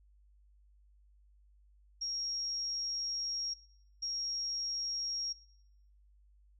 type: tone bursts at uneven times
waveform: sine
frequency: 5588 Hz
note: F8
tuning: in tune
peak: -34 dBFS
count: 2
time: 2.01-3.54 / 4.02-5.33 s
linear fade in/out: 10 ms
effects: noise-tail reverb RT60 0.9 s tail -21 dB re dry + added 50 Hz sine -61 dBFS peak until 6.59 s